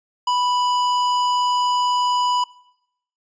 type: tone with hard clipping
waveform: sine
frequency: 987.8 Hz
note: B5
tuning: in tune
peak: -19 dBFS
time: 0.27-2.44 s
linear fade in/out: 5 ms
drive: 16 dB
effects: noise-tail reverb RT60 0.8 s tail -21 dB re dry + resampled to 16000 Hz